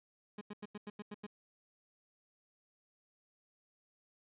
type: tone bursts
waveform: 30% pulse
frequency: 207.7 Hz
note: G#3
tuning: in tune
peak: -40 dBFS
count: 8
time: 0.38-1.266 s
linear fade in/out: 5 ms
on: 32 ms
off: 90 ms
effects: resampled to 8000 Hz + 12-bit